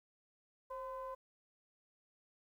triangle ring-modulated tone, 246.3 Hz, B3, 5 cents flat, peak -37 dBFS, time 0.7-1.15 s, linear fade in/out 10 ms, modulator 777 Hz, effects 12-bit

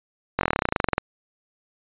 slowing click train, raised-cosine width 0.5 ms, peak -5 dBFS, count 19, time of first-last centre 0.39-0.981 s, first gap 21 ms, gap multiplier 1.05, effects resampled to 8000 Hz

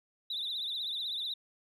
sine tone with vibrato, 3729 Hz, A#7, in tune, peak -32 dBFS, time 0.3-1.34 s, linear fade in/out 5 ms, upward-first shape triangle, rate 16 Hz, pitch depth 140 cents each way, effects tanh soft clip ceiling -30 dBFS

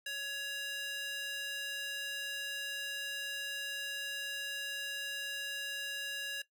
square tone with high-pass filter, 559 Hz, C#5, 14 cents sharp, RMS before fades -39 dBFS, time 0.06-6.42 s, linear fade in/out 5 ms, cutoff 2100 Hz, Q 3.1, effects noise-tail reverb RT60 0.1 s tail -17 dB re dry

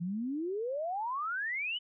sine exponential sweep, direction up, 164.81 to 3060 Hz, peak -32 dBFS, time 0-1.79 s, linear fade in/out 20 ms, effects none

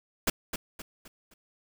pink noise with echo, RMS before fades -25 dBFS, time 0.27-0.3 s, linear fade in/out 5 ms, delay 260 ms, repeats 4, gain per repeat -8 dB, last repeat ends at 1.34 s, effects none

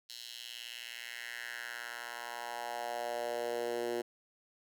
10% pulse tone with high-pass filter sweep, 119.2 Hz, A#2, 39 cents sharp, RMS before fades -40 dBFS, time 0.09-4.02 s, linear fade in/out 10 ms, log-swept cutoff 4000 to 360 Hz, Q 2.7, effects none

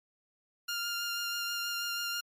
15% pulse tone with vibrato, 1401 Hz, F6, 5 cents sharp, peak -26 dBFS, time 0.68-2.21 s, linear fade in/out 10 ms, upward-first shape sine, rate 6.2 Hz, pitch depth 12 cents each way, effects MP3 64 kbps

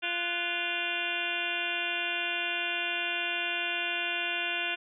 harmonic tone with a mistuned harmonic, 347 Hz, F4, 11 cents flat, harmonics 1 / 2 / 3 / 4 / 5 / 6 / 7 / 8 / 9 / 10, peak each -43 / -40 / -46 / -36 / -40 / -44 / -35 / -34 / -40 / -40 dBFS, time 0.02-4.76 s, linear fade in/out 20 ms, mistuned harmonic 4, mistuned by +110 cents, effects none

